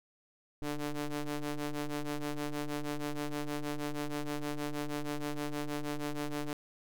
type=ring-modulated tone; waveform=sawtooth; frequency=146.83 Hz; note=D3; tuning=in tune; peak=-27 dBFS; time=0.62-6.53 s; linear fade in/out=0 ms; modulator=150 Hz; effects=none

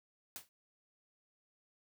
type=noise with exponential decay; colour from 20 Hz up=white; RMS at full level=-42 dBFS; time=0.36-0.49 s; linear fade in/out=0 ms; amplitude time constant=28 ms; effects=none

